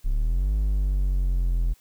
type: exponential two-way sweep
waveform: triangle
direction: up then down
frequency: 32.15 to 51.91 to 41.51 Hz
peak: -18 dBFS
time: 0.04-1.74 s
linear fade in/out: 20 ms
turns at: 0.53 s
effects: white hiss -60 dBFS RMS until 1.8 s